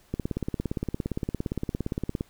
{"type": "click train", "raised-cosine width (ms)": 3, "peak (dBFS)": -15, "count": 37, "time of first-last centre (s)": [0.14, 2.209], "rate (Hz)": 17.4, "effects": ["pink hiss -60 dBFS RMS until 2.29 s"]}